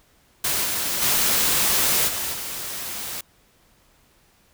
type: noise with level steps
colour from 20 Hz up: white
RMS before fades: -23 / -25 / -20 / -27 / -31 dBFS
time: 0.44-3.21 s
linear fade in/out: 5 ms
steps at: 0.64 / 1.01 / 2.07 / 2.32 s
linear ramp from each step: 20 ms
effects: pink hiss -59 dBFS RMS until 4.53 s